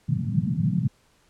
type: band-pass noise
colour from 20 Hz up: white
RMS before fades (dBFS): -24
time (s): 0.08-0.88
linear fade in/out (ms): 10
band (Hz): 110 to 200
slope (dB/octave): 48
effects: pink hiss -62 dBFS RMS until 1.29 s + low-pass 10000 Hz 12 dB/octave